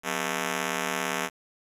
5% pulse ring-modulated tone, 220.9 Hz, A3, 7 cents sharp, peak -13 dBFS, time 0.03-1.3 s, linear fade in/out 50 ms, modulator 38.8 Hz, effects resampled to 32000 Hz + 9-bit

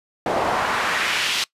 pink noise with band-pass filter sweep, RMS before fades -22 dBFS, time 0.26-1.44 s, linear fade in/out 2 ms, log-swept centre 590 to 3700 Hz, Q 1.3, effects noise-tail reverb RT60 0.1 s tail -22 dB re dry + resampled to 32000 Hz

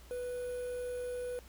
triangle tone with quantisation, 493.9 Hz, B4, in tune, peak -34 dBFS, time 0.11-1.39 s, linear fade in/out 0 ms, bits 9, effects added 60 Hz sine -54 dBFS peak until 1.48 s + pink hiss -59 dBFS RMS until 1.48 s

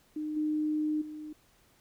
sine tone with level steps, 305.3 Hz, D#4, 33 cents flat, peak -32 / -27 / -39 dBFS, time 0.16-1.33 s, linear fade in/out 5 ms, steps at 0.36 / 1.01 s, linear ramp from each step 10 ms, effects pink hiss -65 dBFS RMS until 1.8 s

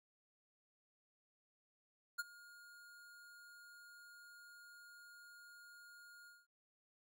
square tone with ADSR envelope, 1424 Hz, F6, 33 cents sharp, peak -37 dBFS, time 2.18-6.47 s, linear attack 17 ms, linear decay 28 ms, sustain -21 dB, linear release 200 ms, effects none

